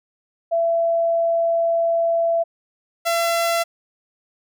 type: tone pair in turn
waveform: sine / sawtooth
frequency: 670 / 676.2 Hz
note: E5 / E5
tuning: +28 / +44 cents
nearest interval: unison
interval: 16 cents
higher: second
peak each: -16 / -14 dBFS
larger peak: second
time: 0.51-2.44 / 3.05-3.64 s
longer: first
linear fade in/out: 20 ms
effects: none